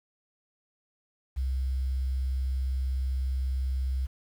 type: tone with quantisation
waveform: sine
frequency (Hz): 65.41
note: C2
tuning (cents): 0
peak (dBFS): -26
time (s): 1.36-4.07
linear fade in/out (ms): 20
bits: 9
effects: none